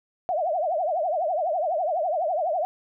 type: tone with vibrato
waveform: sine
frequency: 670 Hz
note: E5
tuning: 28 cents sharp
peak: -22 dBFS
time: 0.29-2.65 s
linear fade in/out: 0 ms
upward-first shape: triangle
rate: 12 Hz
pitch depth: 250 cents each way
effects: none